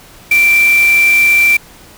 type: tone in noise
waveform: sine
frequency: 2349 Hz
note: D7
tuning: in tune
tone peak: -6 dBFS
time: 0.31-1.57 s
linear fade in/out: 5 ms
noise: white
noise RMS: -23 dBFS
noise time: 0.31-1.57 s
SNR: +14 dB
effects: pink hiss -39 dBFS RMS until 1.97 s